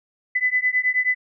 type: beating tone pair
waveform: sine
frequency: 2000 / 2009.4 Hz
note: B6 / B6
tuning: +21 / +29 cents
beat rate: 9.4 Hz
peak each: -21 dBFS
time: 0.35-1.15 s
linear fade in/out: 10 ms
effects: none